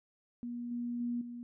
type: tone with level steps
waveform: sine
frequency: 240 Hz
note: B3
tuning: 49 cents flat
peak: -37 / -34 / -32 / -41 dBFS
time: 0.43-1.43 s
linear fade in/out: 0 ms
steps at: 0.71 / 1 / 1.21 s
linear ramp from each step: 5 ms
effects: none